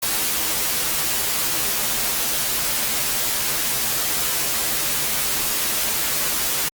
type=noise with comb filter; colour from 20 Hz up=white; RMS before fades=-22 dBFS; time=0.02-6.69 s; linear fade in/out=10 ms; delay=11 ms; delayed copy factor=-0.85; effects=Opus 48 kbps